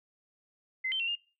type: tone with pitch steps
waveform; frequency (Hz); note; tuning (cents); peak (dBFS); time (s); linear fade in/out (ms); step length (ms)
sine; 2057 / 3105 / 2726 / 2819; C7 / G7 / F7 / F7; -30 / -17 / -43 / +16; -29; 0.84-1.156; 10; 79
effects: noise-tail reverb RT60 0.4 s tail -25 dB re dry